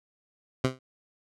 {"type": "tone with exponential decay", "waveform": "15% pulse", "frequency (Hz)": 129.9, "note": "C3", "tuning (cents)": -12, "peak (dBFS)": -13, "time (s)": [0.64, 0.79], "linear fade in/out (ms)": 5, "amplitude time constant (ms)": 31, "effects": ["low-pass 7000 Hz 12 dB/octave"]}